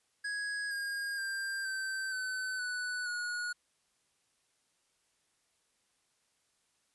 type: tone with pitch steps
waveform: square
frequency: 1661.2 / 1624.2 / 1588 / 1552.6 / 1518.1 / 1484.2 / 1451.2 Hz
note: G#6 / G#6 / G6 / G6 / F#6 / F#6 / F#6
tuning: 0 / -39 / +22 / -17 / +44 / +5 / -34 cents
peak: -35 dBFS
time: 0.24-3.53 s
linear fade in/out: 10 ms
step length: 470 ms
effects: white hiss -75 dBFS RMS until 6.94 s + resampled to 24000 Hz